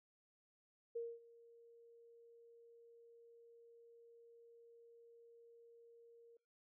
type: tone with ADSR envelope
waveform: sine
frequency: 466.2 Hz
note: A#4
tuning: in tune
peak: -39 dBFS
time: 0.95-6.37 s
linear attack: 12 ms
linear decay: 230 ms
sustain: -22 dB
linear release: 3 ms
effects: noise-tail reverb RT60 0.4 s tail -25 dB re dry